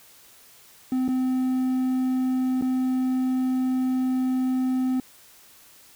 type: tone with dropouts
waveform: triangle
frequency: 257.2 Hz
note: C4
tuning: 30 cents flat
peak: -19 dBFS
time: 0.92-5 s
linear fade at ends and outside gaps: 2 ms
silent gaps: 1.08-1.087 / 2.613-2.622 s
effects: white hiss -52 dBFS RMS until 5.95 s